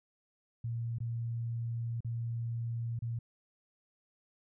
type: tone with dropouts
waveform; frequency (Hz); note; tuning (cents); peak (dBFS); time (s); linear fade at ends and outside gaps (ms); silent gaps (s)
sine; 116.54; A#2; 0; -33; 0.64-3.19; 5; 0.985-1.003 / 2.006-2.046 / 2.991-3.021
effects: none